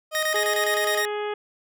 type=tone; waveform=30% pulse; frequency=622.3 Hz; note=D#5; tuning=in tune; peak=-23 dBFS; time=0.11-1.04 s; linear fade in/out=50 ms
type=tone bursts; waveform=sawtooth; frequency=1864.7 Hz; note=A#6; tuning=in tune; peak=-20 dBFS; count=9; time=0.15-1.051 s; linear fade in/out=0 ms; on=77 ms; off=26 ms
type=harmonic tone; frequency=417.5 Hz; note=G#4; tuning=9 cents sharp; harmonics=1 / 2 / 3 / 4 / 5 / 6 / 7 / 8; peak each=-27 / -33 / -37 / -39 / -41 / -43 / -44 / -45 dBFS; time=0.34-1.34 s; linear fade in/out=5 ms
effects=none